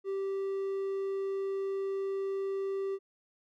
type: tone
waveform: triangle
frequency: 390.1 Hz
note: G4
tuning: 8 cents flat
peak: -29 dBFS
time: 0.04-2.99 s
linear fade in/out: 50 ms
effects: none